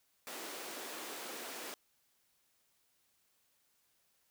pink high-pass noise, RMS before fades -45 dBFS, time 0.27-1.74 s, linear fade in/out 0 ms, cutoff 290 Hz, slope 24 dB/octave, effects white hiss -75 dBFS RMS until 4.3 s

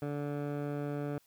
15% pulse tone with low-pass filter, 145.1 Hz, D3, 21 cents flat, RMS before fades -36 dBFS, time 0.02-1.18 s, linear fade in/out 2 ms, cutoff 1300 Hz, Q 0.61, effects white hiss -68 dBFS RMS until 1.26 s

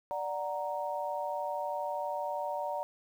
sine chord, D augmented, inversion none, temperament equal, 587.3 / 740 / 932.3 Hz, D5 / F#5 / A#5, 0 / 0 / 0 cents, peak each -36 / -38 / -36 dBFS, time 0.11-2.83 s, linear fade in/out 0 ms, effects 10-bit

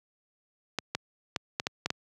clicks, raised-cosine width 0.2 ms, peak -11 dBFS, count 7, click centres 0.787 / 0.95 / 1.362 / 1.599 / 1.669 / 1.86 / 1.904 s, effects high-pass 100 Hz 12 dB/octave

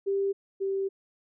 sine tone pair in turn, 394.3 / 389.3 Hz, G4 / G4, +10 / -12 cents, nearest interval unison, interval 22 cents, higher first, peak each -24 / -26 dBFS, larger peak first, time 0.06-0.33 / 0.6-0.89 s, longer second, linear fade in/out 20 ms, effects none

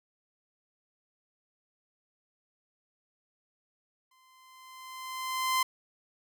sawtooth tone with exponential growth, 1036 Hz, C6, 17 cents flat, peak -20 dBFS, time 4.11-5.63 s, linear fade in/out 5 ms, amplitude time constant 330 ms, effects none

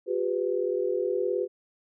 sine tone cluster, 362.7 / 401.8 / 498.8 Hz, F#4 / G4 / B4, -34 / +43 / +17 cents, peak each -29 dBFS, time 0.06-1.48 s, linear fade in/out 50 ms, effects none

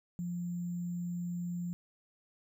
sine tone with sample-and-hold, 174.61 Hz, F3, in tune, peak -34 dBFS, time 0.19-1.73 s, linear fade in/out 0 ms, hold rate 7350 Hz, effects none

